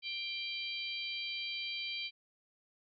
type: harmonic tone with a mistuned harmonic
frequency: 788 Hz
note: G5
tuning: 9 cents sharp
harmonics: 3 / 4 / 5 / 6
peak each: -41 / -41 / -44 / -45 dBFS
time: 0.02-2.11 s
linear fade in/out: 50 ms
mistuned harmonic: 6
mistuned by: -34 cents
effects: none